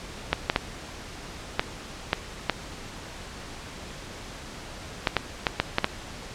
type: clicks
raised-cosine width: 0.3 ms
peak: -4 dBFS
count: 12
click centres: 0.33 / 0.499 / 0.561 / 1.595 / 2.131 / 2.497 / 5.072 / 5.167 / 5.468 / 5.6 / 5.784 / 5.844 s
effects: pink hiss -40 dBFS RMS until 6.34 s + low-pass 7000 Hz 12 dB/octave